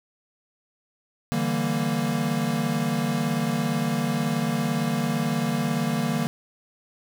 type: chord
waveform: square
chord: E half-diminished seventh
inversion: third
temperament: equal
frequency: 146.83 / 164.81 / 196 / 233.1 Hz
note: D3 / E3 / G3 / Bb3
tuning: 0 / 0 / 0 / 0 cents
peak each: -30 / -30 / -31 / -27 dBFS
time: 1.32-6.27 s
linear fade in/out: 0 ms
effects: none